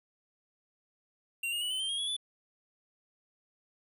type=tone with pitch steps; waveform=square; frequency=2759 / 2851 / 2947 / 3045 / 3147 / 3253 / 3362 / 3474 Hz; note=F7 / F7 / F#7 / F#7 / G7 / G#7 / G#7 / A7; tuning=-22 / +35 / -8 / +49 / +6 / -37 / +20 / -23 cents; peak=-32 dBFS; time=1.43-2.166 s; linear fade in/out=5 ms; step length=92 ms; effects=resampled to 32000 Hz